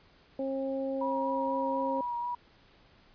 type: harmonic tone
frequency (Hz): 269.2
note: C4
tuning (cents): +49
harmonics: 1 / 2 / 3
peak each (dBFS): -34 / -32 / -46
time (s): 0.39-2.01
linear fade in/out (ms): 2
type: tone with vibrato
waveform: sine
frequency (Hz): 961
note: B5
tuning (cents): -48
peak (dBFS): -31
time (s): 1.01-2.35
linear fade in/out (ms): 5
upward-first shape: sine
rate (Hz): 4.1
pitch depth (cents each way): 20
effects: pink hiss -61 dBFS RMS until 3.14 s + resampled to 11025 Hz